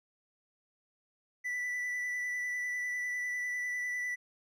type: tone with vibrato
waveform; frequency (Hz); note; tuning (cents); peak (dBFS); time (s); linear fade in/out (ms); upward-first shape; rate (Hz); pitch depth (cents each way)
triangle; 1975.5; B6; 0; -31; 1.44-4.16; 20; square; 10; 11
effects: none